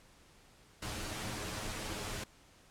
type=noise with comb filter; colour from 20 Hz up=pink; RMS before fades=-40 dBFS; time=0.82-2.24 s; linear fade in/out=5 ms; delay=9.5 ms; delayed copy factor=+0.65; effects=pink hiss -62 dBFS RMS until 2.7 s + low-pass 10000 Hz 12 dB/octave